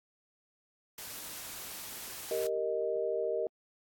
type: noise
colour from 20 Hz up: white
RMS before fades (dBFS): -43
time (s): 0.98-2.47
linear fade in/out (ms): 2
type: chord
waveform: sine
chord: Eb major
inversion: first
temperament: equal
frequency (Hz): 392 / 466.2 / 622.3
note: G4 / Bb4 / Eb5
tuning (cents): 0 / 0 / 0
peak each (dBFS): -36 / -33 / -34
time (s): 2.31-3.47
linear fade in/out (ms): 2
effects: AAC 64 kbps